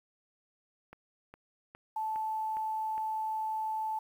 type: click train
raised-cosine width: 0.5 ms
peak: -33 dBFS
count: 6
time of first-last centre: 0.93-2.979 s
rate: 2.44 Hz
type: tone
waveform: sine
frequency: 874 Hz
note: A5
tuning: 12 cents flat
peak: -31 dBFS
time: 1.96-3.99 s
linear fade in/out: 5 ms
effects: 10-bit